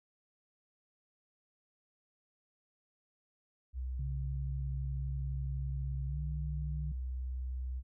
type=tone; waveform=sine; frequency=63.6 Hz; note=C2; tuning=48 cents flat; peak=-35 dBFS; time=3.73-7.83 s; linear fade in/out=50 ms
type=tone with pitch glide; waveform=sine; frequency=135.5 to 150.35 Hz; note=C#3 to D3; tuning=-39 to +41 cents; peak=-38 dBFS; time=3.99-6.92 s; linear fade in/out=5 ms; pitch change=+180 cents; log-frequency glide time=6.06-6.2 s
effects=none

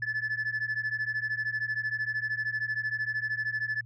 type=beating tone pair; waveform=sine; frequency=1727 / 1740 Hz; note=A6 / A6; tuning=-33 / -20 cents; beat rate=13 Hz; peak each=-30 dBFS; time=0.02-3.81 s; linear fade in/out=5 ms; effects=tanh soft clip ceiling -25 dBFS + added 117 Hz sine -45 dBFS peak until 3.85 s

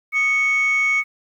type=tone pair together; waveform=sine; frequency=1244.5 / 2217 Hz; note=D#6 / C#7; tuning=0 / 0 cents; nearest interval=minor seventh; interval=1000 cents; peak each=-26 / -14 dBFS; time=0.12-1.04 s; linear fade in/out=50 ms; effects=tanh soft clip ceiling -13 dBFS + 9-bit

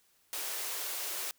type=high-pass noise; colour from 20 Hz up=white; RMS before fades=-37 dBFS; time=0.33-1.31 s; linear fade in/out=0 ms; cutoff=330 Hz; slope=96 dB/octave; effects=white hiss -69 dBFS RMS until 1.38 s

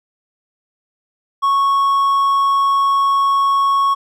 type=tone; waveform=triangle; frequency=1105 Hz; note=C#6; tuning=6 cents flat; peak=-10 dBFS; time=1.42-3.95 s; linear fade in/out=20 ms; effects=none

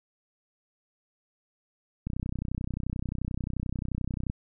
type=click train; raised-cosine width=5 ms; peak=-19 dBFS; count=71; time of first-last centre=2.07-4.299 s; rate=31.4 Hz; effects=none

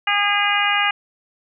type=harmonic tone; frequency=408.2 Hz; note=G#4; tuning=30 cents flat; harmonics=2 / 3 / 4 / 5 / 6 / 7; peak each=-23 / -23 / -23 / -23 / -23 / -23 dBFS; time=0.07-0.91 s; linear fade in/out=5 ms; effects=none

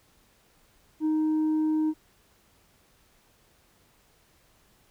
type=tone with tanh clipping; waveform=sine; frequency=311.1 Hz; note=D#4; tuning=in tune; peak=-23 dBFS; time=1-1.94 s; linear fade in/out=50 ms; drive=2 dB; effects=pink hiss -63 dBFS RMS until 4.9 s

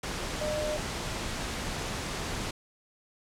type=tone in noise; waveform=sine; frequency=607 Hz; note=D#5; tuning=43 cents flat; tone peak=-30 dBFS; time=0.41-0.77 s; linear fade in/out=5 ms; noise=pink; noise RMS=-34 dBFS; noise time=0.03-2.51 s; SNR=+1 dB; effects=low-pass 8000 Hz 12 dB/octave

